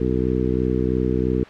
harmonic tone, 63 Hz, B1, 35 cents sharp, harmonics 1 / 2 / 3 / 4 / 5 / 6 / 7, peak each -26 / -26 / -26 / -26 / -26 / -26 / -26 dBFS, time 0-1.44 s, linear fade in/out 5 ms, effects white hiss -41 dBFS RMS until 1.49 s + low-pass 2000 Hz 12 dB/octave

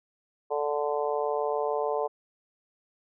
harmonic tone, 146.83 Hz, D3, in tune, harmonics 3 / 4 / 5 / 6 / 7, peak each -29 / -31 / -33 / -35 / -36 dBFS, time 0.5-2.08 s, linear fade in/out 20 ms, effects none

